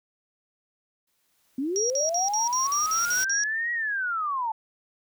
white noise with exponential growth, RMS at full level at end -34 dBFS, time 1.07-3.24 s, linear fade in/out 5 ms, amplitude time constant 470 ms
sine linear two-way sweep, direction up then down, 250.4 to 1918 to 861 Hz, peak -25 dBFS, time 1.58-4.52 s, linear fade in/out 5 ms, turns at 3.72 s
sine tone bursts, 5680 Hz, F8, 28 cents sharp, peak -24 dBFS, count 9, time 1.76-3.436 s, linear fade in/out 0 ms, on 140 ms, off 52 ms
effects none

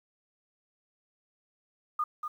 sine tone with echo, 1221 Hz, D#6, 33 cents flat, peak -26 dBFS, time 1.99-2.04 s, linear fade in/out 5 ms, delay 240 ms, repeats 1, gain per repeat -6 dB, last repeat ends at 2.28 s, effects 10-bit

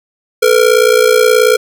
square ring-modulated tone, 466.2 Hz, A#4, in tune, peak -4 dBFS, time 0.42-1.57 s, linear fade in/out 10 ms, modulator 29.3 Hz, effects none

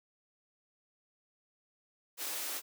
white high-pass noise, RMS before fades -38 dBFS, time 2.17-2.62 s, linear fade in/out 50 ms, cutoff 260 Hz, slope 96 dB/octave, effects none

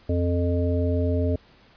harmonic tone, 87.31 Hz, F2, in tune, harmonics 1 / 3 / 5 / 7, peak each -22 / -27 / -29 / -30 dBFS, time 0.09-1.36 s, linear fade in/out 5 ms, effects pink hiss -55 dBFS RMS until 1.76 s + resampled to 11025 Hz

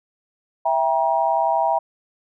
sine chord, E diminished, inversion none, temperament just, 659.3 / 791.1 / 949.3 Hz, E5 / G5 / Bb5, 0 / +16 / +31 cents, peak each -21 dBFS, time 0.65-1.79 s, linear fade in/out 10 ms, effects none

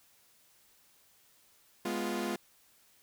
sawtooth chord, F diminished, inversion first, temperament equal, 207.7 / 246.9 / 349.2 Hz, Ab3 / Cb4 / F4, 0 / 0 / 0 cents, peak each -33 / -34 / -32 dBFS, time 1.85-2.36 s, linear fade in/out 5 ms, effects white hiss -65 dBFS RMS until 3.02 s

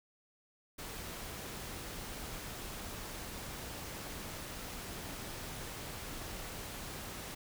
pink noise, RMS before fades -44 dBFS, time 0.78-7.35 s, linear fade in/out 10 ms, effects none

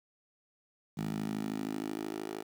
10% pulse tone with high-pass filter sweep, 53 Hz, G#1, 36 cents sharp, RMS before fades -37 dBFS, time 0.97-2.43 s, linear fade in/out 10 ms, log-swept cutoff 170 to 410 Hz, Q 2.9, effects 10-bit

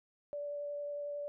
sine tone with vibrato, 580 Hz, D5, 22 cents flat, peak -37 dBFS, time 0.33-1.28 s, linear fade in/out 0 ms, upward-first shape sine, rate 11 Hz, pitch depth 8 cents each way, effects none

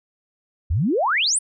sine exponential sweep, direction up, 67.8 to 10130 Hz, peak -17 dBFS, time 0.7-1.39 s, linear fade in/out 10 ms, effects none

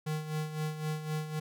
square tone with tremolo, 154.4 Hz, D#3, 13 cents flat, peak -31 dBFS, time 0.06-1.4 s, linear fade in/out 10 ms, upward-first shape sine, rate 3.9 Hz, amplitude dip 65%, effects none

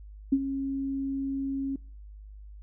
sine tone with ADSR envelope, 272.1 Hz, C#4, 32 cents flat, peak -17 dBFS, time 0.32-1.76 s, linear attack 8 ms, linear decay 53 ms, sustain -11 dB, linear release 4 ms, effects noise-tail reverb RT60 0.4 s tail -24 dB re dry + added 51 Hz sine -43 dBFS peak until 2.62 s

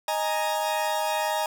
40% pulse chord, D# suspended fourth, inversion none, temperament equal, 622.3 / 830.6 / 932.3 Hz, D#5 / G#5 / A#5, 0 / 0 / 0 cents, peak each -28 dBFS, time 0.08-1.46 s, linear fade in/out 2 ms, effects none

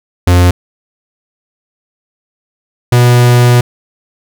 45% pulse tone pair in turn, 88.8 / 122.08 Hz, F2 / B2, +29 / -20 cents, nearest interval tritone, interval 551 cents, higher second, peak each -4 dBFS, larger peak neither, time 0.27-0.51 / 2.92-3.61 s, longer second, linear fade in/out 5 ms, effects none

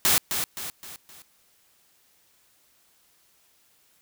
white noise with echo, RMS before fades -20 dBFS, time 0.05-0.18 s, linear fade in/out 0 ms, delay 260 ms, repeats 4, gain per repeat -7 dB, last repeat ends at 1.22 s, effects white hiss -63 dBFS RMS until 4.01 s

